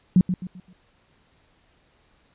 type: tone with echo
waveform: sine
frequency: 182.2 Hz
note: F#3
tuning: 26 cents flat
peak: -11 dBFS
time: 0.16-0.21 s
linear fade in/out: 2 ms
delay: 130 ms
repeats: 4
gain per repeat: -9 dB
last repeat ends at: 0.73 s
effects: pink hiss -62 dBFS RMS until 2.34 s + resampled to 8000 Hz